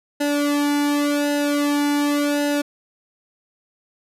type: tone with flanger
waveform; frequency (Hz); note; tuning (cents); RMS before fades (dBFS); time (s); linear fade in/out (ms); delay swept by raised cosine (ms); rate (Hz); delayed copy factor
sawtooth; 290; D4; -22; -20; 0.2-2.62; 10; 0.88 to 1.59; 0.89; -0.95
effects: resampled to 32000 Hz